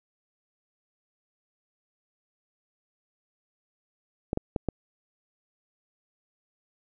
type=clicks; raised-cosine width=2 ms; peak=-13 dBFS; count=4; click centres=4.331 / 4.374 / 4.562 / 4.687 s; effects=none